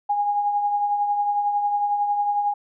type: tone with tremolo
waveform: sine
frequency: 821 Hz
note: G#5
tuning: 20 cents flat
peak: -17 dBFS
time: 0.09-2.54 s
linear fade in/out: 10 ms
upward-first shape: triangle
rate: 11 Hz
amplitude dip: 50%
effects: none